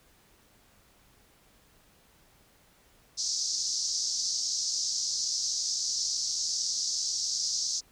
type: band-pass noise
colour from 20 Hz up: white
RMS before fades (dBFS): -31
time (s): 3.17-7.81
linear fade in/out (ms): 20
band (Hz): 4700 to 6300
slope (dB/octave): 48
effects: pink hiss -62 dBFS RMS until 7.91 s